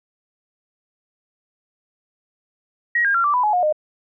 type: tone with pitch steps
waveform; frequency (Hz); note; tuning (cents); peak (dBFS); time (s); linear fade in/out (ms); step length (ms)
sine; 1897 / 1613.7 / 1372.7 / 1167.7 / 993.4 / 845 / 718.8 / 611.5; A#6 / G6 / F6 / D6 / B5 / G#5 / F5 / D#5; +30 / +50 / -30 / -10 / +10 / +30 / +50 / -30; -15; 2.95-3.726; 5; 97
effects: none